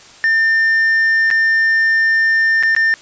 triangle tone with dropouts, 1800 Hz, A6, 39 cents sharp, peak -9 dBFS, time 0.24-2.94 s, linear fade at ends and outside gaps 0 ms, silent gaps 1.303-1.311 / 2.627-2.634 / 2.75-2.764 s, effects white hiss -41 dBFS RMS until 3.01 s + resampled to 16000 Hz

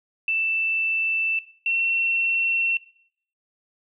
sine tone pair in turn, 2657 / 2711 Hz, E7 / E7, +13 / +48 cents, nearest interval unison, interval 35 cents, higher second, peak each -20 dBFS, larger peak neither, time 0.28-1.39 / 1.66-2.77 s, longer neither, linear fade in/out 2 ms, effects noise-tail reverb RT60 0.6 s tail -18 dB re dry

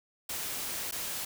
white noise with dropouts, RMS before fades -36 dBFS, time 0.29-1.25 s, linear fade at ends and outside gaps 5 ms, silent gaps 0.912-0.922 s, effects none

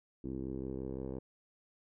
10% pulse tone with low-pass filter sweep, 65.8 Hz, C2, 10 cents sharp, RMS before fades -40 dBFS, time 0.24-1.19 s, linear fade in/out 5 ms, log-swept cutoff 320 to 540 Hz, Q 2.5, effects none

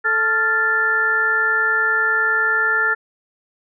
harmonic tone with a mistuned harmonic, 440 Hz, A4, in tune, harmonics 1 / 2 / 3 / 4, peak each -28 / -30 / -18 / -18 dBFS, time 0.04-2.95 s, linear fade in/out 20 ms, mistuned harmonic 3, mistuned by +89 cents, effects none

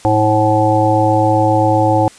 harmonic tone with a mistuned harmonic, 107.6 Hz, A2, 38 cents flat, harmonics 1 / 3 / 5 / 7 / 8, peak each -16 / -16 / -16 / -16 / -16 dBFS, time 0.05-2.08 s, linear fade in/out 0 ms, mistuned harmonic 1, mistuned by +18 cents, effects white hiss -41 dBFS RMS until 2.18 s + resampled to 22050 Hz

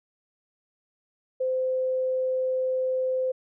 sine tone, 516 Hz, C5, 24 cents flat, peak -23 dBFS, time 1.4-3.32 s, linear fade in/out 10 ms, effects none

